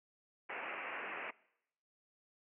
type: low-pass noise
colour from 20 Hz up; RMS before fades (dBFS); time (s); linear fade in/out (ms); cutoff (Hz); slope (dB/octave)
white; -43; 0.49-1.31; 10; 2700; 96
effects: noise-tail reverb RT60 0.8 s tail -22 dB re dry + high-pass 400 Hz 12 dB/octave